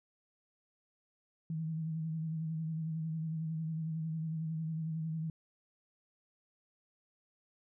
sine tone with vibrato, 160 Hz, D#3, 49 cents sharp, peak -34 dBFS, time 1.5-5.3 s, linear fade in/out 2 ms, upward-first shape sine, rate 11 Hz, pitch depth 38 cents each way, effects none

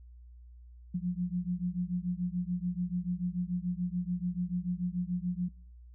sine beating tone pair, 175.2 / 182.1 Hz, F3 / F#3, +6 / -27 cents, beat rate 6.9 Hz, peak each -33 / -33 dBFS, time 0.94-5.49 s, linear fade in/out 10 ms, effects noise-tail reverb RT60 0.7 s tail -26 dB re dry + added 60 Hz sine -49 dBFS peak until 5.94 s

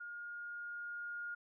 sine tone with level ramp, 1423 Hz, F6, 32 cents sharp, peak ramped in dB -44 to -40 dBFS, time 0-1.35 s, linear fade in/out 10 ms, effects none

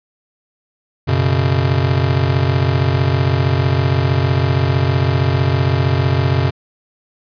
square chord, F# suspended fourth, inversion none, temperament just, 92.5 / 123.33 / 138.75 Hz, F#2 / B2 / C#3, 0 / -2 / +2 cents, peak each -18 dBFS, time 1.07-6.51 s, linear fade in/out 20 ms, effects resampled to 11025 Hz

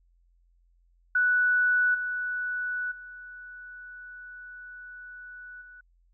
sine tone with level steps, 1480 Hz, F#6, in tune, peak -20 / -28 / -41 / -46 dBFS, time 1.15-5.81 s, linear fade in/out 5 ms, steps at 1.94 / 2.91 / 5.61 s, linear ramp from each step 10 ms, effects added 43 Hz sine -61 dBFS peak until 6.13 s

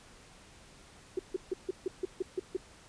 sine tone bursts, 372.1 Hz, F#4, 10 cents sharp, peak -28 dBFS, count 9, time 1.17-2.568 s, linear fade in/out 5 ms, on 22 ms, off 150 ms, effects pink hiss -56 dBFS RMS until 2.88 s + resampled to 22050 Hz

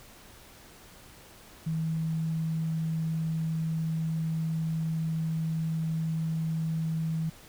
sine tone, 160.8 Hz, E3, 43 cents flat, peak -27 dBFS, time 1.66-7.3 s, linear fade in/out 10 ms, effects pink hiss -52 dBFS RMS until 7.48 s

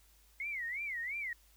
sine tone with vibrato, 2093 Hz, C7, in tune, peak -36 dBFS, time 0.4-1.33 s, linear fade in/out 2 ms, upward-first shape sine, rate 2.9 Hz, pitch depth 220 cents each way, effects added 52 Hz sine -64 dBFS peak until 1.56 s + white hiss -67 dBFS RMS until 1.56 s

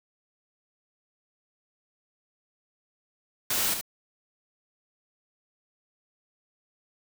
white noise with echo, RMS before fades -27 dBFS, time 3.5-3.74 s, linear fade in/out 5 ms, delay 72 ms, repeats 1, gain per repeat -6 dB, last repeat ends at 3.812 s, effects none

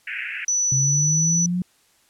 white band-pass noise, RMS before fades -30 dBFS, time 0.07-0.45 s, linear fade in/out 5 ms, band 1500 to 2700 Hz, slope 96 dB/octave
sine tone, 5950 Hz, F#8, 9 cents sharp, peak -18 dBFS, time 0.48-1.46 s, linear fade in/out 2 ms
sine linear sweep, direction up, 130.81 to 182.6 Hz, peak -20 dBFS, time 0.72-1.62 s, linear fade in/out 2 ms
effects white hiss -60 dBFS RMS until 2.09 s + low-pass 11000 Hz 12 dB/octave

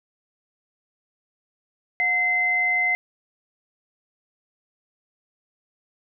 sine tone pair together, 724 / 2063 Hz, F#5 / C7, -38 / -25 cents, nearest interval octave + tritone, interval 1813 cents, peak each -29 / -19 dBFS, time 2-2.95 s, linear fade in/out 0 ms, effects none

